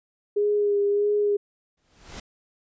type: tone with vibrato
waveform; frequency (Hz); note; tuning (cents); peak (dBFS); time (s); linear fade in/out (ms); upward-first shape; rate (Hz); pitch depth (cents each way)
sine; 410; G#4; -22; -19; 0.36-1.37; 10; sine; 1.6; 23
type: noise with exponential growth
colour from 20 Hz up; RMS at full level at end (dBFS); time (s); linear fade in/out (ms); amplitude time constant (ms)
pink; -35; 1.77-2.2; 5; 92
effects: resampled to 16000 Hz